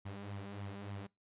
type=tone with flanger; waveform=sawtooth; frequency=100.2 Hz; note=G2; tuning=38 cents sharp; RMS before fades=-45 dBFS; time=0.05-1.07 s; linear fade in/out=10 ms; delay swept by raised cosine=0.92 to 5.12 ms; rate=3.4 Hz; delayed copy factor=+0.55; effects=noise-tail reverb RT60 0.2 s tail -24 dB re dry + resampled to 8000 Hz